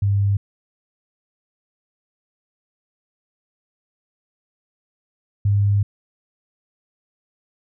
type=tone pair in turn; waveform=sine; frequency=100 / 101.28 Hz; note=G2 / G#2; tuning=+35 / -43 cents; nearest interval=unison; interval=22 cents; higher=second; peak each=-15 / -14 dBFS; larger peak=second; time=0.02-0.37 / 5.45-5.83 s; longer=second; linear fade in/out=5 ms; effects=none